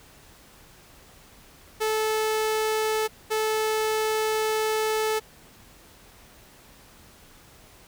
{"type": "tone pair in turn", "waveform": "sawtooth", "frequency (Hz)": [435.3, 435.3], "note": ["A4", "A4"], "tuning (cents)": [-19, -19], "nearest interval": "unison", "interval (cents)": 0, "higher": "neither", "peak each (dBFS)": -19, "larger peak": "neither", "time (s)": [[1.8, 3.08], [3.3, 5.2]], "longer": "second", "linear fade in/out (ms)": 20, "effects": ["pink hiss -52 dBFS RMS until 7.87 s"]}